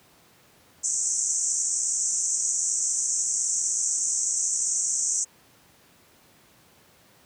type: band-pass noise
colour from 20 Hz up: white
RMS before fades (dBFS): -26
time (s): 0.83-5.25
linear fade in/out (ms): 20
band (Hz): 5900 to 8200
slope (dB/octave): 96
effects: pink hiss -57 dBFS RMS until 7.25 s + high-pass 100 Hz 12 dB/octave